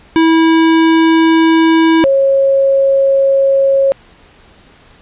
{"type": "tone pair in turn", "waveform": ["square", "sine"], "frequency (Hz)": [325.3, 545.4], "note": ["E4", "C#5"], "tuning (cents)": [-23, -28], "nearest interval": "major sixth", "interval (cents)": 895, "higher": "second", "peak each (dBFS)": -7, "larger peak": "neither", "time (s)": [[0.16, 2.04], [2.04, 3.92]], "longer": "neither", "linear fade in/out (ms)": 0, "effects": ["pink hiss -44 dBFS RMS until 5.01 s", "resampled to 8000 Hz"]}